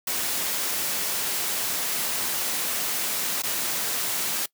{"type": "noise with dropouts", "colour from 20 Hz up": "white", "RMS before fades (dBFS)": -27, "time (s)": [0.07, 4.46], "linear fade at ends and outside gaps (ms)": 5, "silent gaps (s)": [3.422, 3.434], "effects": ["noise-tail reverb RT60 0.1 s tail -22 dB re dry", "high-pass 150 Hz 12 dB/octave"]}